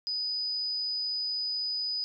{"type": "tone", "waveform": "sine", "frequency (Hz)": 4978, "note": "D#8", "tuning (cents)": 0, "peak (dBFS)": -29, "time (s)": [0.07, 2.04], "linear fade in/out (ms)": 0, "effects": []}